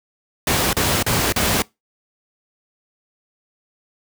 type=noise bursts; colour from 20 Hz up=pink; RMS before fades=-18 dBFS; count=4; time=0.47-1.621 s; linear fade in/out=2 ms; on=260 ms; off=37 ms; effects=noise-tail reverb RT60 0.2 s tail -23 dB re dry + high-pass 60 Hz 12 dB/octave